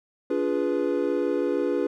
triangle chord, D diminished seventh, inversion none, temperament equal with one note detuned, 287 / 349.2 / 415.3 / 493.9 Hz, D4 / F4 / Ab4 / Cb5, -40 / 0 / 0 / 0 cents, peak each -26 dBFS, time 0.3-1.87 s, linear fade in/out 5 ms, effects none

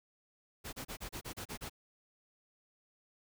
pink noise bursts, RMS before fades -43 dBFS, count 9, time 0.64-1.697 s, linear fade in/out 20 ms, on 89 ms, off 32 ms, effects none

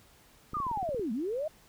clicks, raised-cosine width 3 ms, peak -29 dBFS, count 10, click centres 0.534 / 0.569 / 0.602 / 0.667 / 0.714 / 0.774 / 0.829 / 0.891 / 0.946 / 0.995 s
sine linear two-way sweep, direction down then up, 1254 to 203 to 646 Hz, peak -30 dBFS, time 0.54-1.48 s, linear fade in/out 5 ms, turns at 1.12 s
effects pink hiss -60 dBFS RMS until 1.68 s

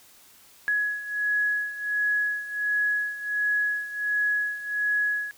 sine beating tone pair, 1679 / 1680.4 Hz, G#6 / G#6, +18 / +20 cents, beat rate 1.4 Hz, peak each -25 / -29 dBFS, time 0.68-5.31 s, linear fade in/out 0 ms, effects white hiss -54 dBFS RMS until 5.37 s

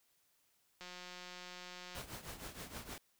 click train, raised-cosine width 0.2 ms, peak -32 dBFS, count 218, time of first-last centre 0.81-2.016 s, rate 180 Hz
pink noise with tremolo, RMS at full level -45 dBFS, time 1.95-2.98 s, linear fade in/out 0 ms, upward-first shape triangle, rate 6.4 Hz, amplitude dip 80%
effects white hiss -75 dBFS RMS until 3.19 s

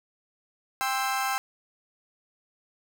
30% pulse chord, C major, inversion second, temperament equal with one note detuned, 790.8 / 1046.5 / 1318.5 Hz, G5 / C6 / E6, +15 / 0 / 0 cents, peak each -26 / -29 / -29 dBFS, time 0.81-1.38 s, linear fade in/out 0 ms, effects none

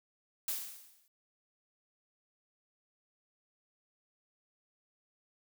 blue noise with exponential decay, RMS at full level -33 dBFS, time 0.48-1.08 s, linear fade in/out 2 ms, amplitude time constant 130 ms, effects none

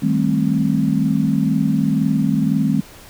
sine chord, A half-diminished seventh, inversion second, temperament just, 158.4 / 198 / 220 / 264 Hz, Eb3 / G3 / A3 / C4, +31 / +18 / 0 / +16 cents, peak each -20 dBFS, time 0.02-2.81 s, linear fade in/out 10 ms, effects pink hiss -42 dBFS RMS until 3.09 s

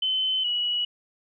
sine tone pair in turn, 3054 / 2928 Hz, G7 / F#7, -46 / -19 cents, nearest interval minor second, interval 73 cents, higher first, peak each -22 / -23 dBFS, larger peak first, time 0.02-0.44 / 0.44-0.85 s, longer first, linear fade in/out 5 ms, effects none

